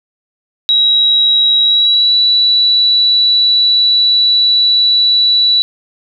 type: tone with pitch glide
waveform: sine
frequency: 3853 to 3943 Hz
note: B7 to B7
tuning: -44 to -4 cents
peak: -7 dBFS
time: 0.69-5.62 s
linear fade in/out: 0 ms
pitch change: +40 cents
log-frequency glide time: 1.62-2.14 s
effects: none